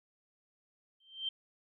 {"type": "tone with exponential growth", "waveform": "sine", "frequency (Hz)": 3136, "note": "G7", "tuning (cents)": 0, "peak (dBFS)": -30, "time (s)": [1, 1.29], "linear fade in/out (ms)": 5, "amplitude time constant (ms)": 63, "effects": []}